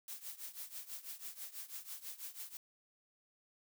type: noise with tremolo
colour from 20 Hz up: blue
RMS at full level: -44 dBFS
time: 0.08-2.57 s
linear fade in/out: 2 ms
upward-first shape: triangle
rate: 6.1 Hz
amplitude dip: 90%
effects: none